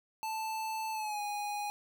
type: tone with pitch glide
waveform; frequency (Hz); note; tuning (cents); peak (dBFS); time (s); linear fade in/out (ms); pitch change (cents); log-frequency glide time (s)
square; 880 to 825.8; A5 to G#5; 0 to -10; -35; 0.23-1.7; 0; -110; 0.92-1.21
effects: none